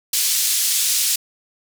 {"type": "band-pass noise", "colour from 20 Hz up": "white", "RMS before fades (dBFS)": -19, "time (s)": [0.13, 1.16], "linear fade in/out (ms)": 5, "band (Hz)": [3700, 11000], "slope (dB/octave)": 12, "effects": []}